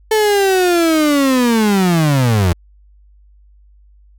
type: linear sweep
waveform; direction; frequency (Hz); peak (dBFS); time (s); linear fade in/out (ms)
35% pulse; down; 440 to 82.41; -9; 0.11-2.53; 5
effects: added 50 Hz sine -44 dBFS peak until 4.18 s